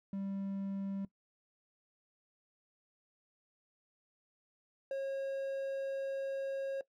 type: tone pair in turn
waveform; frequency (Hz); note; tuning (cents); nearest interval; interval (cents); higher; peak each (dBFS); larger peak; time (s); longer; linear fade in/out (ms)
triangle; 196 / 543.3; G3 / C#5; 0 / -35; octave + tritone; 1765; second; -34 / -32; second; 0.13-1.05 / 4.91-6.81; second; 2
effects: noise-tail reverb RT60 0.1 s tail -19 dB re dry